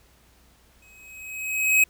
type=tone with exponential growth; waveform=square; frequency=2543 Hz; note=D#7; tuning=37 cents sharp; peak=-14 dBFS; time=0.82-1.84 s; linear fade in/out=5 ms; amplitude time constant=220 ms; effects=added 60 Hz sine -59 dBFS peak until 1.89 s + pink hiss -59 dBFS RMS until 1.89 s